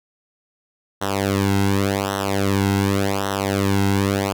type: tone with flanger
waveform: sawtooth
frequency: 98.6 Hz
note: G2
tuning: 11 cents sharp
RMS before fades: -20 dBFS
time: 1.01-4.33 s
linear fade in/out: 10 ms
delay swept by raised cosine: 0.42 to 1.72 ms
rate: 0.88 Hz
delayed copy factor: -1
effects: none